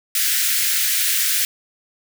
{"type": "high-pass noise", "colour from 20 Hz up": "white", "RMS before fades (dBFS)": -19, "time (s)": [0.15, 1.45], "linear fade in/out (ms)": 2, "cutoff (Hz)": 1500, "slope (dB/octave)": 48, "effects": []}